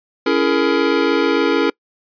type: chord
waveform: square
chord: A# half-diminished seventh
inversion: first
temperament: just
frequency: 279.7 / 335.6 / 419.5 / 466.2 Hz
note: C#4 / E4 / G#4 / A#4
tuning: +16 / +31 / +17 / 0 cents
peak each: -20 dBFS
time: 0.26-1.7 s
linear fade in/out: 5 ms
effects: noise-tail reverb RT60 0.1 s tail -26 dB re dry + resampled to 11025 Hz